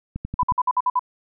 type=click train; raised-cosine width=5 ms; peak=-16 dBFS; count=5; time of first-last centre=0.16-0.52 s; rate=11.1 Hz
type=tone bursts; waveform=sine; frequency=997 Hz; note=B5; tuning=16 cents sharp; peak=-16 dBFS; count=7; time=0.39-0.994 s; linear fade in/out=5 ms; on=40 ms; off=54 ms
effects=none